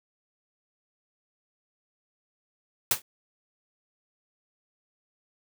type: noise with exponential decay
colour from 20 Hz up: white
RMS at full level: -18 dBFS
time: 2.91-3.02 s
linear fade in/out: 2 ms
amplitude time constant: 23 ms
effects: high-pass 80 Hz 12 dB/octave